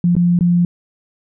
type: tone with dropouts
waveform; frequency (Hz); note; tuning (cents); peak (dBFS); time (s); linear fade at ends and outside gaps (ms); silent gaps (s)
sine; 174.61; F3; 0; -10; 0.04-0.65; 2; 0.153-0.165 / 0.39-0.408
effects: none